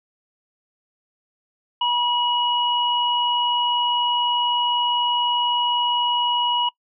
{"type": "tone pair together", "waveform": "sine", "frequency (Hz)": [965, 2911], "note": ["B5", "F#7"], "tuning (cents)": [-40, -29], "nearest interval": "octave + perfect fifth", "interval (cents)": 1911, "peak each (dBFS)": [-20, -22], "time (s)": [1.81, 6.69], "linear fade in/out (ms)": 5, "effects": ["noise-tail reverb RT60 0.1 s tail -23 dB re dry"]}